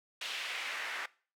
pink noise with band-pass filter sweep, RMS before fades -39 dBFS, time 0.21-1.06 s, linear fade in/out 5 ms, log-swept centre 3000 to 1700 Hz, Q 1.8, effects noise-tail reverb RT60 0.4 s tail -21 dB re dry + high-pass 400 Hz 12 dB/octave

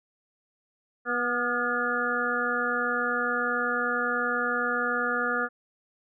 harmonic tone with a mistuned harmonic, 243.7 Hz, B3, 23 cents flat, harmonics 1 / 2 / 3 / 5 / 6 / 7, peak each -35 / -32 / -36 / -31 / -28 / -33 dBFS, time 1.05-5.49 s, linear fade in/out 50 ms, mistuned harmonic 6, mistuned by -40 cents, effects none

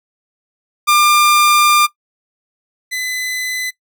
sawtooth tone pair in turn, 1197 / 2013 Hz, D6 / B6, +33 / +33 cents, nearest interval major sixth, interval 900 cents, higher second, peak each -5 / -16 dBFS, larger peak first, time 0.87-1.87 / 2.91-3.71 s, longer first, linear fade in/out 20 ms, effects noise-tail reverb RT60 0.1 s tail -18 dB re dry

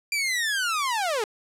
sawtooth linear sweep, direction down, 2381 to 400 Hz, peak -20 dBFS, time 0.12-1.24 s, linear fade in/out 2 ms, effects low-pass 11000 Hz 12 dB/octave

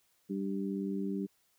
harmonic tone, 98 Hz, G2, in tune, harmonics 2 / 3 / 4, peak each -34 / -38 / -40 dBFS, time 0.29-1.27 s, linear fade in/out 20 ms, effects white hiss -72 dBFS RMS until 1.58 s

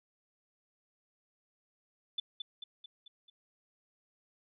sine tone with echo, 3507 Hz, A7, 6 cents flat, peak -31 dBFS, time 2.18-2.2 s, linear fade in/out 5 ms, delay 220 ms, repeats 5, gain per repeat -5 dB, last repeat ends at 3.3 s, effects none

